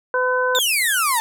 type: harmonic tone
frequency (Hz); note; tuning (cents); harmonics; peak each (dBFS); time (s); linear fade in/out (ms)
505; B4; +39; 1 / 2 / 3; -20 / -22 / -21; 0.14-0.59; 2
type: exponential sweep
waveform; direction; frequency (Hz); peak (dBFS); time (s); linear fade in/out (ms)
35% pulse; down; 3744 to 881; -16; 0.55-1.2; 0
type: band-pass noise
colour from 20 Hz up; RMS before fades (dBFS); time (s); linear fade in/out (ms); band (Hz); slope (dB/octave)
pink; -26; 0.6-1.19; 0; 8500 to 12000; 48
effects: none